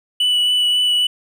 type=tone with vibrato; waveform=triangle; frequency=2962 Hz; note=F#7; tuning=1 cent sharp; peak=-12 dBFS; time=0.2-1.07 s; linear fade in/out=5 ms; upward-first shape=triangle; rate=3.7 Hz; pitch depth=14 cents each way; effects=none